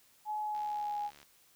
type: tone with pitch glide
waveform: sine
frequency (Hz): 849 to 828.7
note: G#5 to G#5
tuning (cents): +38 to -4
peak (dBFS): -33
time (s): 0.25-1.11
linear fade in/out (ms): 50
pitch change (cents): -42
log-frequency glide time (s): 0.41-0.99
type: click train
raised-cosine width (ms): 0.2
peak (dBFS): -37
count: 50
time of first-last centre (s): 0.55-1.23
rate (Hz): 72.1
effects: white hiss -65 dBFS RMS until 1.55 s